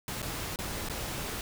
pink noise with dropouts, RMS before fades -36 dBFS, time 0.08-1.41 s, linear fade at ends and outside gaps 1 ms, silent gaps 0.219-0.227 / 0.56-0.588 / 0.887-0.897 s, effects none

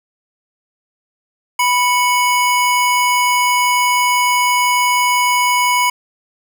square tone pair together, 987 / 2217 Hz, B5 / C#7, -1 / 0 cents, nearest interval octave + major second, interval 1401 cents, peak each -14 / -18 dBFS, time 1.59-5.9 s, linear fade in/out 5 ms, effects none

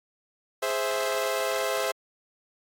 sawtooth chord, Ab augmented, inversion none, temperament equal, 415.3 / 523.3 / 659.3 Hz, Ab4 / C5 / E5, 0 / 0 / 0 cents, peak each -28 / -25 / -26 dBFS, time 0.62-1.92 s, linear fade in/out 10 ms, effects AAC 64 kbps

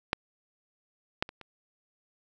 clicks, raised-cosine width 0.3 ms, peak -9 / -10 / -26 / -29 dBFS, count 4, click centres 0.131 / 1.225 / 1.291 / 1.413 s, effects none

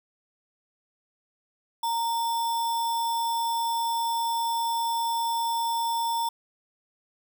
sine tone with sample-and-hold, 925 Hz, A#5, 14 cents flat, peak -24 dBFS, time 1.83-6.29 s, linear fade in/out 5 ms, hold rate 4410 Hz, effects none

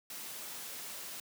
white noise, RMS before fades -44 dBFS, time 0.1-1.2 s, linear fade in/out 2 ms, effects high-pass 150 Hz 12 dB/octave

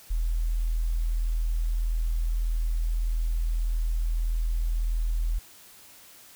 sine tone, 40.82 Hz, E1, 16 cents flat, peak -23 dBFS, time 0.1-5.39 s, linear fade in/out 10 ms, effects white hiss -51 dBFS RMS until 6.35 s

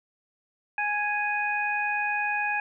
harmonic tone, 830.6 Hz, G#5, in tune, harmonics 1 / 2 / 3, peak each -29 / -29 / -29 dBFS, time 0.78-2.6 s, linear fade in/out 2 ms, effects none

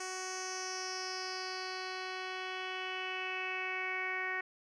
10% pulse tone with low-pass filter sweep, 372.6 Hz, F#4, 12 cents sharp, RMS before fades -39 dBFS, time 0-4.41 s, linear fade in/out 5 ms, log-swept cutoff 7200 to 2000 Hz, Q 4.9, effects none

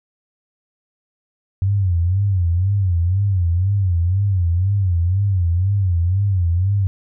sine tone with vibrato, 92.5 Hz, F#2, in tune, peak -14 dBFS, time 1.62-6.87 s, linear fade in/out 0 ms, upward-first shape sine, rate 2 Hz, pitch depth 160 cents each way, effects none

